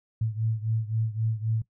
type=beating tone pair; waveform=sine; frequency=110 / 113.8 Hz; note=A2 / A#2; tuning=0 / -41 cents; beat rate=3.8 Hz; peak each=-27 / -30 dBFS; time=0.21-1.62 s; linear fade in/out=5 ms; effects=noise-tail reverb RT60 0.1 s tail -18 dB re dry